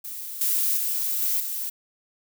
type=noise with level steps; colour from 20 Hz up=violet; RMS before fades=-35 / -23 / -26 / -24 / -30 dBFS; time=0.04-1.7 s; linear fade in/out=10 ms; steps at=0.41 / 0.77 / 1.22 / 1.4 s; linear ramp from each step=2 ms; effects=none